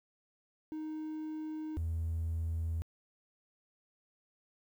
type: tone pair in turn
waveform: triangle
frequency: 311.1 / 82.07 Hz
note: D#4 / E2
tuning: 0 / -7 cents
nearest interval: octave + major seventh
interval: 2307 cents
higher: first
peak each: -35 / -29 dBFS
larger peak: second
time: 0.72-1.77 / 1.77-2.82 s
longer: neither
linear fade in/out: 0 ms
effects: tanh soft clip ceiling -28 dBFS + 11-bit